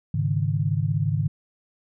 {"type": "chord", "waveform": "sine", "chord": "Ab suspended fourth", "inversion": "none", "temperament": "equal", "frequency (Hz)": [103.83, 138.59, 155.56], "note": ["Ab2", "Db3", "Eb3"], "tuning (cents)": [0, 0, 0], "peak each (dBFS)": -25, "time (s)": [0.14, 1.28], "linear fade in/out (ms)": 5, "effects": []}